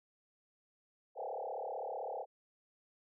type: tone with frequency modulation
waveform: sine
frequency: 650 Hz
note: E5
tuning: 24 cents flat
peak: -38 dBFS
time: 1.15-2.26 s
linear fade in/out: 50 ms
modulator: 35.7 Hz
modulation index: 5.2
effects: none